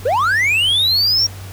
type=linear sweep; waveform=triangle; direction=up; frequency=440 to 5640 Hz; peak=-11 dBFS; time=0.05-1.27 s; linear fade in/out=10 ms; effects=added 96 Hz sine -30 dBFS peak until 1.52 s + pink hiss -38 dBFS RMS until 1.52 s